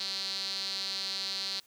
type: tone with band-pass filter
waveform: sawtooth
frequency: 193.7 Hz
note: G3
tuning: 20 cents flat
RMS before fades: -35 dBFS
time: 0-1.6 s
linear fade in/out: 5 ms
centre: 4300 Hz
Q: 7.6
effects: white hiss -63 dBFS RMS until 1.66 s